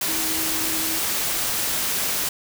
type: tone in noise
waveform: sine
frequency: 320 Hz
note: D#4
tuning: 49 cents sharp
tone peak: -32 dBFS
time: 0.08-0.99 s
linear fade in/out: 5 ms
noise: white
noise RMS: -24 dBFS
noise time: 0.01-2.29 s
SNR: -11 dB
effects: none